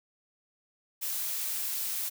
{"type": "noise", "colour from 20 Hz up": "blue", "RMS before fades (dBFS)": -33, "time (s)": [1.01, 2.1], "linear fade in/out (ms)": 20, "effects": []}